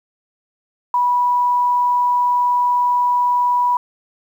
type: tone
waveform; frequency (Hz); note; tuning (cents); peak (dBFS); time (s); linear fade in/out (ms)
sine; 979; B5; -15; -13; 0.94-3.77; 2
effects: 8-bit